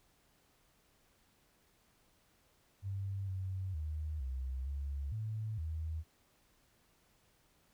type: tone with pitch steps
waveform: sine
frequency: 97.9 / 94.3 / 76.9 / 65 / 69.9 / 109 / 79.5 Hz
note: G2 / F#2 / D#2 / C2 / C#2 / A2 / D#2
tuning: -2 / +33 / -20 / -11 / +15 / -16 / +38 cents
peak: -36 dBFS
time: 2.82-6.04 s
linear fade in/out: 50 ms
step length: 460 ms
effects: pink hiss -71 dBFS RMS until 7.73 s